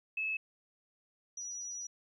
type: tone pair in turn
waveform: sine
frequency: 2598 / 5845 Hz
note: E7 / F#8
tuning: -26 / -22 cents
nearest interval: octave + major second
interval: 1404 cents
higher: second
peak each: -32 / -39 dBFS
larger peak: first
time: 0.17-0.37 / 1.37-1.87 s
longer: second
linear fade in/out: 5 ms
effects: 12-bit